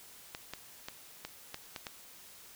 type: clicks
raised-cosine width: 0.2 ms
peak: -22 dBFS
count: 7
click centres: 0.349 / 0.536 / 0.885 / 1.25 / 1.544 / 1.762 / 1.868 s
effects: white hiss -54 dBFS RMS until 2.55 s